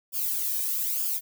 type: noise with flanger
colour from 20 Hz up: violet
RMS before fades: -28 dBFS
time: 0.12-1.21 s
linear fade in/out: 50 ms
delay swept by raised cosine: 0.5 to 1.46 ms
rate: 1.1 Hz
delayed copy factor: -0.8
effects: none